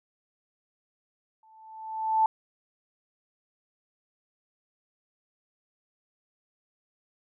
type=tone with exponential growth; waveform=sine; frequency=880 Hz; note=A5; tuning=in tune; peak=-17 dBFS; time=1.43-2.26 s; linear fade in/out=2 ms; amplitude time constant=180 ms; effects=none